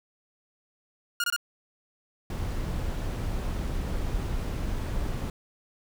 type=tone bursts; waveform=sawtooth; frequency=1423 Hz; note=F6; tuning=32 cents sharp; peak=-21 dBFS; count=3; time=1.2-1.363 s; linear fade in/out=2 ms; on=39 ms; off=23 ms
type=noise; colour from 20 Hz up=brown; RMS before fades=-30 dBFS; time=2.3-5.3 s; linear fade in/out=2 ms
effects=none

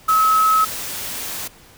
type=tone in noise; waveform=sine; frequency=1288 Hz; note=E6; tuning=41 cents flat; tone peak=-12 dBFS; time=0.08-0.65 s; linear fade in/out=10 ms; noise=white; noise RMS=-28 dBFS; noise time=0.08-1.48 s; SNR=+13 dB; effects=pink hiss -47 dBFS RMS until 1.77 s

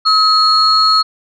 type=tone pair together; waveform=sine; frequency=1279 / 4311 Hz; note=D#6 / C#8; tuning=+47 / -49 cents; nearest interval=octave + major sixth; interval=2104 cents; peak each=-10 dBFS; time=0.05-1.03 s; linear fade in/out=20 ms; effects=tanh soft clip ceiling -1 dBFS

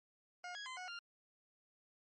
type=tone with pitch steps; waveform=20% pulse; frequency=715 / 1658 / 1029 / 732 / 1397 Hz; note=F5 / G#6 / C6 / F#5 / F6; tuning=+41 / -3 / -29 / -19 / 0 cents; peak=-40 dBFS; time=0.44-0.99 s; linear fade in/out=2 ms; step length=110 ms; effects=MP3 32 kbps

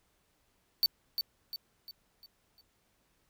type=tone with echo; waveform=square; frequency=4530 Hz; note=C#8; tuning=37 cents sharp; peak=-23 dBFS; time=0.83-0.86 s; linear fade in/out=0 ms; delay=350 ms; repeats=5; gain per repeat=-7 dB; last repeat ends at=2.61 s; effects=pink hiss -73 dBFS RMS until 3.29 s

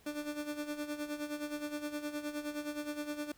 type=tone with tremolo; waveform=30% pulse; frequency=296.1 Hz; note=D4; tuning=14 cents sharp; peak=-32 dBFS; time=0.06-3.32 s; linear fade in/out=5 ms; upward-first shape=sine; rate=9.6 Hz; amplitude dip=70%; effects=pink hiss -64 dBFS RMS until 3.37 s

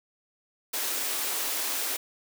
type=high-pass noise; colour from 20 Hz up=white; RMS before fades=-30 dBFS; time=0.73-1.97 s; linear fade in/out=10 ms; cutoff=250 Hz; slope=96 dB/octave; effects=none

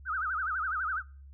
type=tone with vibrato; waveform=sine; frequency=1386 Hz; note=F6; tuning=14 cents flat; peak=-29 dBFS; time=0.05-1.03 s; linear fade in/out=50 ms; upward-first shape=sine; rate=12 Hz; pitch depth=210 cents each way; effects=noise-tail reverb RT60 0.4 s tail -24 dB re dry + added 69 Hz sine -47 dBFS peak until 1.33 s

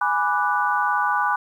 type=chord; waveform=sine; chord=G# half-diminished seventh; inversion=none; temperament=equal; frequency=830.6 / 987.8 / 1174.7 / 1480 Hz; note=G#5 / B5 / D6 / F#6; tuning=0 / 0 / 0 / 0 cents; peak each=-24 dBFS; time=0.01-1.36 s; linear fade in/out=5 ms; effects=9-bit

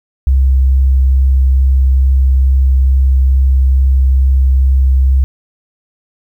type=tone with vibrato; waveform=sine; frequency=66 Hz; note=C2; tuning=16 cents sharp; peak=-6 dBFS; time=0.27-5.24 s; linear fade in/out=0 ms; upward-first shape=triangle; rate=2.3 Hz; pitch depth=10 cents each way; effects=8-bit

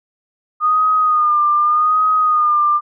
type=tone with vibrato; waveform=sine; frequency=1225 Hz; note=D#6; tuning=27 cents flat; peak=-11 dBFS; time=0.6-2.81 s; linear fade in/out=50 ms; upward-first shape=sine; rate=0.84 Hz; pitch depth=49 cents each way; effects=none

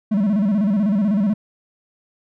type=tone with vibrato; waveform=triangle; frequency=204 Hz; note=G#3; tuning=31 cents flat; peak=-13 dBFS; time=0.11-1.34 s; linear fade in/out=10 ms; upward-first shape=square; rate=16 Hz; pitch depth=110 cents each way; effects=none

